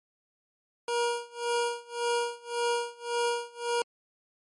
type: tone with tremolo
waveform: 25% pulse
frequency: 475.1 Hz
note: A#4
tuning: 33 cents sharp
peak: -21 dBFS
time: 0.88-3.82 s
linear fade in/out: 2 ms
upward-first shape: sine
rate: 1.8 Hz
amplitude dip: 95%
effects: MP3 48 kbps